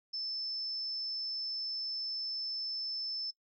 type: tone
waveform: sine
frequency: 5274 Hz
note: E8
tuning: in tune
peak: -35 dBFS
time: 0.13-3.31 s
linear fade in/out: 10 ms
effects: noise-tail reverb RT60 0.1 s tail -21 dB re dry